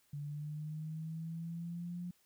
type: linear sweep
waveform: sine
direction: up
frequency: 144 to 177.7 Hz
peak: -39 dBFS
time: 0.13-2.11 s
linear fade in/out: 5 ms
effects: white hiss -72 dBFS RMS until 2.25 s